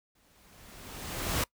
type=noise with exponential growth; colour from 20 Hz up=pink; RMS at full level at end=-28 dBFS; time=0.15-1.44 s; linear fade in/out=5 ms; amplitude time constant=280 ms; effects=noise-tail reverb RT60 0.1 s tail -23 dB re dry